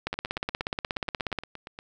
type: two click trains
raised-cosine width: 0.3 ms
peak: -12 / -23 dBFS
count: 23 / 15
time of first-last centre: 0.07-1.387 / 0.14-1.789 s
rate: 16.7 / 8.49 Hz
effects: none